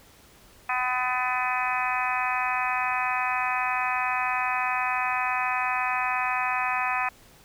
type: harmonic tone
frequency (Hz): 251.9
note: B3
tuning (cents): +34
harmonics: 3 / 4 / 5 / 6 / 7 / 8 / 9 / 10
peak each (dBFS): -30 / -30 / -31 / -37 / -33 / -36 / -39 / -30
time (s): 0.69-7.09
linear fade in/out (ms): 5
effects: pink hiss -54 dBFS RMS until 7.44 s